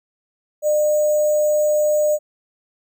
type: tone with sample-and-hold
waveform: sine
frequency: 603 Hz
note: D5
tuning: 46 cents sharp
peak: -14 dBFS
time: 0.62-2.19 s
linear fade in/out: 50 ms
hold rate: 7350 Hz
effects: none